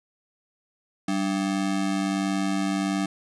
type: ring-modulated tone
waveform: square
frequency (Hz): 242.8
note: B3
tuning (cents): -29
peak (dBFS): -21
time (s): 1.08-3.06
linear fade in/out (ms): 5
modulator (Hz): 50.7
effects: resampled to 22050 Hz + 8-bit